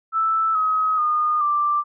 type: tone with pitch steps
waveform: sine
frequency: 1318.5 / 1269.9 / 1223.1 / 1178 Hz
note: E6 / D#6 / D#6 / D6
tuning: 0 / +35 / -30 / +5 cents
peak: -17 dBFS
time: 0.12-1.84 s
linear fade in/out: 50 ms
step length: 430 ms
effects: none